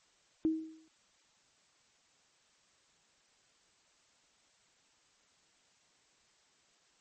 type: tone with exponential decay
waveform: sine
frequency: 318.5 Hz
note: D#4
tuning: 41 cents sharp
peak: -24 dBFS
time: 0.45-0.88 s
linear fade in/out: 0 ms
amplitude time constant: 92 ms
effects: white hiss -69 dBFS RMS until 7 s + MP3 32 kbps